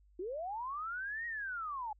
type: linear two-way sweep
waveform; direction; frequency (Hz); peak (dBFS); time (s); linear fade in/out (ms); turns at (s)
sine; up then down; 336 to 1900 to 820; -37; 0.19-1.93; 5; 1.26
effects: added 50 Hz sine -62 dBFS peak until 1.99 s